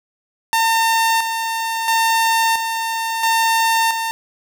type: tone with tremolo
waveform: sawtooth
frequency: 906 Hz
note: A#5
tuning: 50 cents flat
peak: -10 dBFS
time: 0.53-4.11 s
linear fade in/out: 0 ms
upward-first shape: square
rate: 0.74 Hz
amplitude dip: 50%
effects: none